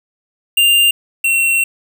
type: tone pair in turn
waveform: square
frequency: 2794 / 2724 Hz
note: F7 / F7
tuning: 0 / -44 cents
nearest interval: unison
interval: 44 cents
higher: first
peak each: -9 / -12 dBFS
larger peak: first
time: 0.57-0.91 / 1.24-1.64 s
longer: second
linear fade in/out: 5 ms
effects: 7-bit